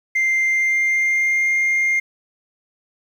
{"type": "tone with pitch glide", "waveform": "sine", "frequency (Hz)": [2093, 2115], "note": ["C7", "C7"], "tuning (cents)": [0, 18], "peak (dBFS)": -13, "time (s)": [0.15, 2], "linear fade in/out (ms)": 10, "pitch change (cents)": 18, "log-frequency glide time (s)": [0.46, 1.5], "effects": ["tanh soft clip ceiling -14 dBFS", "8-bit"]}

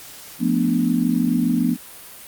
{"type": "chord", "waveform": "sine", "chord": "B half-diminished seventh", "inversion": "second", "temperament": "equal", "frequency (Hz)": [174.61, 220, 246.9, 293.7], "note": ["F3", "A3", "B3", "D4"], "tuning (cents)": [0, 0, 0, 0], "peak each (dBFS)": [-23, -23, -19, -24], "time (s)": [0.39, 1.77], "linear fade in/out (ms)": 50, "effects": ["white hiss -40 dBFS RMS until 2.27 s", "Opus 48 kbps"]}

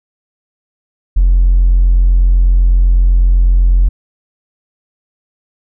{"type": "tone with hard clipping", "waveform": "sine", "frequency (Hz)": 44, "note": "F1", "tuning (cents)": 14, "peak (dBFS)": -6, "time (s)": [1.16, 3.89], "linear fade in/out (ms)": 10, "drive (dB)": 1, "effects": []}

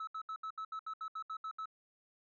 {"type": "tone bursts", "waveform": "sine", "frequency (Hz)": 1300, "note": "E6", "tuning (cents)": -24, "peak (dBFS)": -36, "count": 12, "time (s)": [0, 1.657], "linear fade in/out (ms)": 5, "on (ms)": 73, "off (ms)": 71, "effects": ["tanh soft clip ceiling -38 dBFS"]}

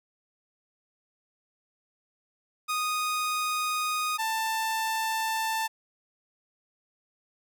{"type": "tone pair in turn", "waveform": "sawtooth", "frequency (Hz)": [1241, 887.8], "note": ["D#6", "A5"], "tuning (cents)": [-5, 15], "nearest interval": "tritone", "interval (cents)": 580, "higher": "first", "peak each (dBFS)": -23, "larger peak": "neither", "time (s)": [[2.68, 4.18], [4.18, 5.68]], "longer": "neither", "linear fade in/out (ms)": 20, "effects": []}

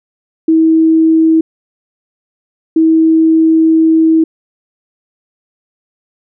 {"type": "tone bursts at uneven times", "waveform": "sine", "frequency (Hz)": 321.9, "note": "E4", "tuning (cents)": -41, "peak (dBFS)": -5, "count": 2, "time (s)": [[0.48, 1.41], [2.76, 4.24]], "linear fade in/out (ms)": 5, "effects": []}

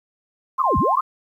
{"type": "tone", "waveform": "sine", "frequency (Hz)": 1055, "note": "C6", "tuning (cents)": 14, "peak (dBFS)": -18, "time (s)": [0.58, 1.01], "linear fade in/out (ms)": 10}
{"type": "linear two-way sweep", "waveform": "sine", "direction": "down then up", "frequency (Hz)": [1318.5, 45.19, 1318.5], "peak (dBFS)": -18, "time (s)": [0.59, 1.01], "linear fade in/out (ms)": 10, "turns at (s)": 0.78}
{"effects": ["9-bit"]}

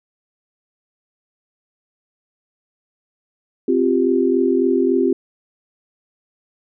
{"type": "chord", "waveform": "sine", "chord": "C suspended fourth", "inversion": "none", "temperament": "just", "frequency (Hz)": [261.6, 348.8, 392.4], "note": ["C4", "F4", "G4"], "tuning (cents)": [0, -2, 2], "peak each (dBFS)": -18, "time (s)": [3.68, 5.13], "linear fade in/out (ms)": 5, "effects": []}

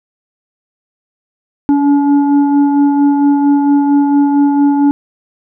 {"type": "tone with frequency modulation", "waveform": "sine", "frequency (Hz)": 284.3, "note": "C#4", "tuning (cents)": 44, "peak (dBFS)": -7, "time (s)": [1.69, 4.91], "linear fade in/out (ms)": 0, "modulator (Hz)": 573, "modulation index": 0.54, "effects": []}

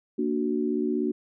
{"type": "chord", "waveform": "sine", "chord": "Bb augmented", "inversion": "none", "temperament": "equal", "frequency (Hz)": [233.1, 293.7, 370], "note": ["Bb3", "D4", "F#4"], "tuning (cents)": [0, 0, 0], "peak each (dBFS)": -28, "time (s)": [0.18, 1.12], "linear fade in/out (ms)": 10, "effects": []}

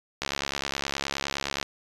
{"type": "click train", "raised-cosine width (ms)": 0.2, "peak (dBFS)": -10, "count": 99, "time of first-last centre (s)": [0.22, 1.628], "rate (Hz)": 69.6, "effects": ["resampled to 24000 Hz"]}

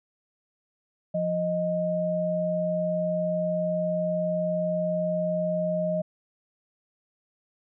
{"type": "tone pair together", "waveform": "sine", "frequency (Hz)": [174.63, 622.3], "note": ["F3", "D#5"], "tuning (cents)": [0, 0], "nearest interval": "octave + minor seventh", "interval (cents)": 2200, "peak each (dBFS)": [-29, -25], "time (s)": [1.14, 6.02], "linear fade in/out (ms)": 10, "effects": []}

